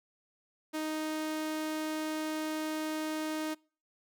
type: tone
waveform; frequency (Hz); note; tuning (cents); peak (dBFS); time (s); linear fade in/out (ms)
sawtooth; 311.1; D#4; 0; -29; 0.73-3.55; 20
effects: noise-tail reverb RT60 0.4 s tail -26 dB re dry